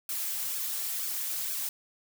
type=noise with flanger; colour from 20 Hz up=blue; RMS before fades=-33 dBFS; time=0.09-1.69 s; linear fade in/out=2 ms; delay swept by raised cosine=0.99 to 4.89 ms; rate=2.1 Hz; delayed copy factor=-0.65; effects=none